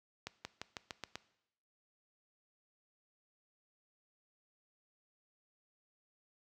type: accelerating click train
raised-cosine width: 0.2 ms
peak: -23 dBFS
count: 7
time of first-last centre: 0.27-1.156 s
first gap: 180 ms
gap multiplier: 0.92
effects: noise-tail reverb RT60 0.8 s tail -18 dB re dry + high-pass 60 Hz 12 dB/octave